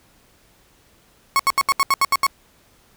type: tone bursts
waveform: 35% pulse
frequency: 1100 Hz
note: C#6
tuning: 14 cents flat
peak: -12 dBFS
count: 9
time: 1.36-2.266 s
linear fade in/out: 0 ms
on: 34 ms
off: 75 ms
effects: pink hiss -56 dBFS RMS until 2.96 s